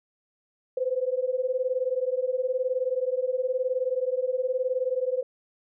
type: beating tone pair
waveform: sine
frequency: 502 / 521 Hz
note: B4 / C5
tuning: +28 / -7 cents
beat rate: 19 Hz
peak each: -27 dBFS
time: 0.77-5.23 s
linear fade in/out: 5 ms
effects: none